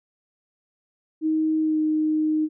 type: tone with pitch glide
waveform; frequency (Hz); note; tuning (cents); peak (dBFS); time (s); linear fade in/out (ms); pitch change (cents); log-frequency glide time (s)
sine; 314.2 to 309.7; D#4 to D#4; +17 to -8; -19; 1.21-2.49; 50; -25; 1.6-1.79
effects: none